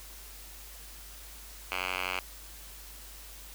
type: tone with band-pass filter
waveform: 5% pulse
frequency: 92 Hz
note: F#2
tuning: 9 cents flat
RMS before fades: -34 dBFS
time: 1.72-2.19 s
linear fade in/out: 0 ms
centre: 2200 Hz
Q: 2.4
effects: added 50 Hz sine -49 dBFS peak until 3.54 s + white hiss -49 dBFS RMS until 3.54 s